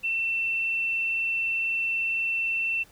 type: tone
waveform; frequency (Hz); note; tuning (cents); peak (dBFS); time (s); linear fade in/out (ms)
sine; 2689; E7; +34; -24; 0.03-2.84; 20
effects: pink hiss -56 dBFS RMS until 2.91 s